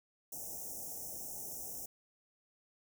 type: band-stop noise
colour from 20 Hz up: white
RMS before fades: -44 dBFS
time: 0.32-1.86 s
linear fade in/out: 5 ms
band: 850 to 5500 Hz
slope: 96 dB/octave
effects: none